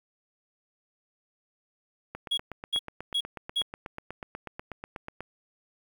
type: click train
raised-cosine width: 0.5 ms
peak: -22 dBFS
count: 26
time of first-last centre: 2.15-5.206 s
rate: 8.18 Hz
type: tone bursts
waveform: triangle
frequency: 3322 Hz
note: G#7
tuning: in tune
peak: -23 dBFS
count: 4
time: 2.31-3.624 s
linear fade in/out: 10 ms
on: 66 ms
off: 350 ms
effects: 9-bit